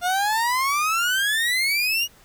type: exponential sweep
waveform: 30% pulse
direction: up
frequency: 698.5 to 2906 Hz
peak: -17 dBFS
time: 0.01-2.08 s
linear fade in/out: 50 ms
effects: pink hiss -53 dBFS RMS until 2.24 s